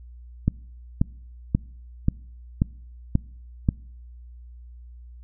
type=click train; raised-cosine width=5 ms; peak=-6 dBFS; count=7; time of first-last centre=0.48-3.689 s; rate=1.87 Hz; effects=noise-tail reverb RT60 0.7 s tail -26 dB re dry + added 60 Hz sine -41 dBFS peak until 5.23 s